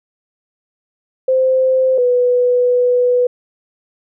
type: tone pair in turn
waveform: sine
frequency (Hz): 520 / 493.5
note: C5 / B4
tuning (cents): -11 / -1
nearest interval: minor second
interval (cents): 90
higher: first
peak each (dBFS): -10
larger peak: neither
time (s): 1.28-1.98 / 1.98-3.27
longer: second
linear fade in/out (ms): 5
effects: none